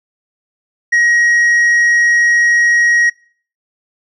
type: tone with tanh clipping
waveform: sine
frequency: 1893 Hz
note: A#6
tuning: 26 cents sharp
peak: -9 dBFS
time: 0.92-3.1 s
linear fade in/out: 10 ms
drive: 3 dB
effects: noise-tail reverb RT60 0.5 s tail -24 dB re dry